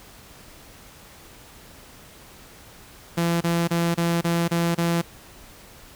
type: tone bursts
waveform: sawtooth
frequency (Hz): 169.5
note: E3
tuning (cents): +49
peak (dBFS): -16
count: 7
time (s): 3.17-5.018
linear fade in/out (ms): 10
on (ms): 240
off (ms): 28
effects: pink hiss -47 dBFS RMS until 5.95 s